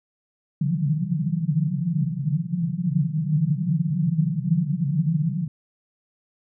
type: band-pass noise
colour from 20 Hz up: pink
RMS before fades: -23 dBFS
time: 0.61-5.48 s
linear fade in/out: 5 ms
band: 140 to 180 Hz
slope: 96 dB/octave
effects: none